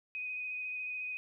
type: tone with vibrato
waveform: sine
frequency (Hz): 2500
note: D#7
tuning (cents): +8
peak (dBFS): -36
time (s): 0.15-1.17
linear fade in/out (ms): 0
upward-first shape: sine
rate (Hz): 14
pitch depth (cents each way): 16
effects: 13-bit